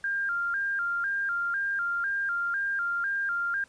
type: tone with vibrato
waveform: sine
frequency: 1494 Hz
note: F#6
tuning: 16 cents sharp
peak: -26 dBFS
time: 0.04-3.64 s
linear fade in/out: 2 ms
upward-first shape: square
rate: 2 Hz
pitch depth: 120 cents each way
effects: pink hiss -60 dBFS RMS until 3.68 s + resampled to 22050 Hz